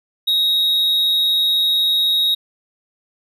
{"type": "tone with amplitude modulation", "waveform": "triangle", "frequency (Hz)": 3774, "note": "A#7", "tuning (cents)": 21, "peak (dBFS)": -11, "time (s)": [0.27, 2.35], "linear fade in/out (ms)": 10, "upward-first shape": "sine", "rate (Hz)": 210, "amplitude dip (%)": 30, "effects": []}